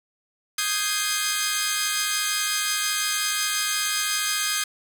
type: chord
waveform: 10% pulse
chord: Ab major seventh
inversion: second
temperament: equal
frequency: 1244.5 / 1568 / 1661.2 / 2093 Hz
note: Eb6 / G6 / Ab6 / C7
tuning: 0 / 0 / 0 / 0 cents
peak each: -20 dBFS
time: 0.58-4.64 s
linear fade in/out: 5 ms
effects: none